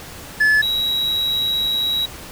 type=tone pair in turn; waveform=triangle; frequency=1724 / 3861 Hz; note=A6 / B7; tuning=-36 / -40 cents; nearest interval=octave + major second; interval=1396 cents; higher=second; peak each=-10 / -16 dBFS; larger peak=first; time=0.4-0.62 / 0.62-2.06 s; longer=second; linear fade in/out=10 ms; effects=pink hiss -36 dBFS RMS until 2.31 s